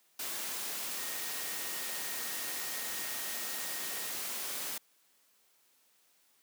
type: tone in noise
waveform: sine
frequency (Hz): 1864.7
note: A#6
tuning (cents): 0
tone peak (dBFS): -48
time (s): 0.98-4.11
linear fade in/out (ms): 5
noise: white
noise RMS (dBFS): -38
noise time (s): 0.19-4.78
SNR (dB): -13
effects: white hiss -69 dBFS RMS until 6.42 s + high-pass 200 Hz 12 dB/octave